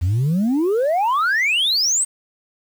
sine exponential sweep, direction up, 81.8 to 8570 Hz, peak -13 dBFS, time 0.01-2.05 s, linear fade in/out 20 ms, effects tanh soft clip ceiling -14 dBFS + 7-bit

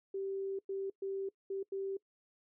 sine tone bursts at uneven times, 389.4 Hz, G4, 12 cents flat, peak -35 dBFS, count 5, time 0.14-0.59 / 0.69-0.9 / 1.02-1.29 / 1.5-1.63 / 1.72-1.97 s, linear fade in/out 5 ms, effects noise-tail reverb RT60 0.1 s tail -22 dB re dry

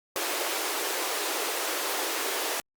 pink high-pass noise, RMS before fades -30 dBFS, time 0.16-2.6 s, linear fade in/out 0 ms, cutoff 330 Hz, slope 48 dB/octave, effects Opus 48 kbps

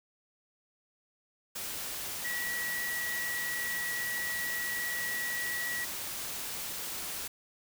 sine tone in noise, 1931 Hz, B6, 39 cents flat, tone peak -33 dBFS, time 2.24-5.85 s, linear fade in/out 10 ms, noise white, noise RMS -38 dBFS, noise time 1.55-7.28 s, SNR +2 dB, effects none

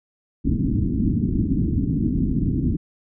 white low-pass noise, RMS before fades -21 dBFS, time 0.44-2.77 s, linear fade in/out 20 ms, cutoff 300 Hz, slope 48 dB/octave, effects none

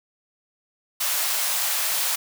white high-pass noise, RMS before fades -24 dBFS, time 1-2.16 s, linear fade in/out 10 ms, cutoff 610 Hz, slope 24 dB/octave, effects none

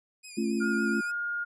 10% pulse tone with vibrato, 2469 Hz, D#7, 14 cents flat, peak -34 dBFS, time 0.23-1.12 s, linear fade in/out 20 ms, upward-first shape triangle, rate 7.1 Hz, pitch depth 61 cents each way
sine chord, A augmented, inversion none, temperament just, 220 / 275 / 343.8 Hz, A3 / C#4 / E#4, 0 / -14 / -27 cents, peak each -28 / -33 / -31 dBFS, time 0.37-1.01 s, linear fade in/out 10 ms
sine tone, 1421 Hz, F6, 30 cents sharp, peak -29 dBFS, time 0.6-1.45 s, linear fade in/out 20 ms
effects resampled to 22050 Hz

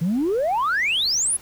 sine exponential sweep, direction up, 155.56 to 11160 Hz, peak -17 dBFS, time 0.01-1.37 s, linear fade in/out 10 ms, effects tanh soft clip ceiling -16 dBFS + pink hiss -46 dBFS RMS until 1.41 s

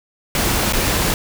pink noise with dropouts, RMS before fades -18 dBFS, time 0.35-1.14 s, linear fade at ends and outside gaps 1 ms, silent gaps 0.725-0.733 s, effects none

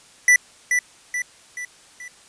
square tone with echo, 1975.5 Hz, B6, in tune, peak -11 dBFS, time 0.28-0.36 s, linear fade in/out 2 ms, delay 430 ms, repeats 4, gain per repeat -6 dB, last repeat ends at 2.08 s, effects white hiss -50 dBFS RMS until 2.28 s + resampled to 22050 Hz

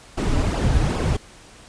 brown noise with flanger, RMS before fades -20 dBFS, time 0.17-1.17 s, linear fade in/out 10 ms, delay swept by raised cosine 0.49 to 5.79 ms, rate 2.5 Hz, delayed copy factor -0.7, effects pink hiss -46 dBFS RMS until 1.68 s + resampled to 22050 Hz

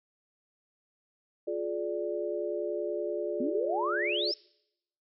sine chord, D diminished, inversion first, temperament just, 352.4 / 422.9 / 587.3 Hz, F4 / Ab4 / D5, +16 / +31 / 0 cents, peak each -34 dBFS, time 1.47-4.32 s, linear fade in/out 10 ms
sine exponential sweep, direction up, 235.3 to 5490 Hz, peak -29 dBFS, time 3.4-4.34 s, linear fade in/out 5 ms
effects noise-tail reverb RT60 0.8 s tail -25 dB re dry

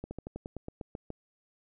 slowing click train, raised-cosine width 2 ms, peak -25 dBFS, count 11, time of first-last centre 0.04-1.104 s, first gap 70 ms, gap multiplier 1.09, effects none

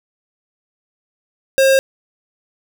square tone, 536 Hz, C5, 42 cents sharp, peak -10 dBFS, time 1.58-1.79 s, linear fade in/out 0 ms, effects none

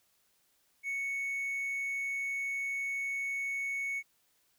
triangle tone with hard clipping, 2217 Hz, C#7, in tune, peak -33 dBFS, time 0.83-4.03 s, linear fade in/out 50 ms, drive 5 dB, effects white hiss -72 dBFS RMS until 4.58 s

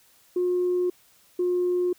sine tone pair in turn, 359 / 357.7 Hz, F4 / F4, +48 / +41 cents, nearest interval unison, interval 7 cents, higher first, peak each -20 dBFS, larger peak neither, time 0.36-0.9 / 1.39-1.93 s, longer neither, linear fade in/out 5 ms, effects tanh soft clip ceiling -17 dBFS + white hiss -59 dBFS RMS until 1.98 s

